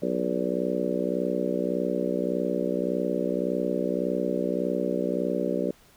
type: harmonic tone with a mistuned harmonic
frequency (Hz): 61.74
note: B1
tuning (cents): 0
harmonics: 3 / 4 / 5 / 6 / 7 / 8 / 9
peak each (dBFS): -32 / -32 / -32 / -32 / -32 / -32 / -32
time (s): 0.02-5.71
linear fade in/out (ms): 5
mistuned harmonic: 9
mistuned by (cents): +57
effects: pink hiss -57 dBFS RMS until 5.96 s